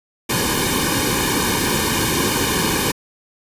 pink noise with comb filter, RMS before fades -19 dBFS, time 0.29-2.92 s, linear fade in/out 10 ms, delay 1.5 ms, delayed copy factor -0.95, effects resampled to 32000 Hz

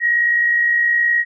sine tone with amplitude modulation, 1894 Hz, A#6, 27 cents sharp, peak -11 dBFS, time 0-1.25 s, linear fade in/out 50 ms, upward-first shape sine, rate 59.5 Hz, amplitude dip 40%, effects none

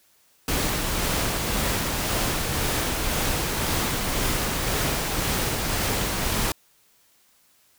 pink noise with tremolo, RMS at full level -24 dBFS, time 0.48-6.52 s, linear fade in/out 2 ms, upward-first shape sine, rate 1.9 Hz, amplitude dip 25%, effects white hiss -61 dBFS RMS until 7.78 s

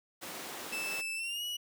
pink noise, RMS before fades -41 dBFS, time 0.21-1.02 s, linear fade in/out 20 ms
40% pulse tone with pitch glide, 2637 to 2926 Hz, E7 to F#7, 0 to -20 cents, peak -34 dBFS, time 0.72-1.57 s, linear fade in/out 10 ms, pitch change +180 cents, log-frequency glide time 1.15-1.45 s
effects high-pass 300 Hz 12 dB/octave

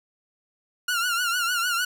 sawtooth tone with vibrato, 1418 Hz, F6, 26 cents sharp, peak -19 dBFS, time 0.88-1.85 s, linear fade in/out 5 ms, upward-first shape triangle, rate 6.6 Hz, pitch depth 97 cents each way, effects none

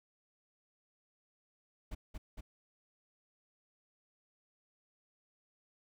brown noise with echo, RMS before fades -41 dBFS, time 1.91-1.95 s, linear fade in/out 10 ms, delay 230 ms, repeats 2, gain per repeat -2 dB, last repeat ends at 2.41 s, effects none

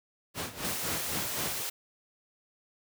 pink noise with tremolo, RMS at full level -33 dBFS, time 0.34-1.64 s, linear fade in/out 50 ms, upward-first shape sine, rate 3.9 Hz, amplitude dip 80%
white high-pass noise, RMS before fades -35 dBFS, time 0.64-1.7 s, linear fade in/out 10 ms, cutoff 340 Hz, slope 48 dB/octave
effects high-pass 100 Hz 12 dB/octave

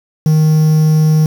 triangle tone with quantisation, 155.56 Hz, D#3, in tune, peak -5 dBFS, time 0.26-1.26 s, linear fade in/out 2 ms, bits 5, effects none

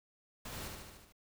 pink noise with echo, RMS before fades -45 dBFS, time 0.45-0.68 s, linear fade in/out 5 ms, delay 74 ms, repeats 6, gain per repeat -3 dB, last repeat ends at 1.124 s, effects none

